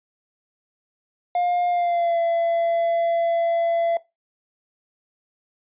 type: tone with pitch glide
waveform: triangle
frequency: 708 to 675.2 Hz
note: F5 to E5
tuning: +23 to +41 cents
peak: -17 dBFS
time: 1.35-3.97 s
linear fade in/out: 2 ms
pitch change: -82 cents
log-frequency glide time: 1.69-2.19 s
effects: noise-tail reverb RT60 0.2 s tail -18 dB re dry + resampled to 8000 Hz